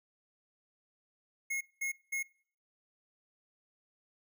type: tone bursts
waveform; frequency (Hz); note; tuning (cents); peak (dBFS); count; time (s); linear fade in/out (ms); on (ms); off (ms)
square; 2164; C#7; -42; -33; 3; 1.5-2.23; 10; 110; 200
effects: noise-tail reverb RT60 0.5 s tail -23 dB re dry